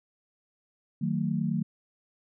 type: chord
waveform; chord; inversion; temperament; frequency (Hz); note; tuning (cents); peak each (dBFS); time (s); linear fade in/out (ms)
sine; D# diminished; none; equal with one note detuned; 155.56 / 185 / 224.5; D#3 / F#3 / A3; 0 / 0 / +35; -30; 1.01-1.63; 10
effects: none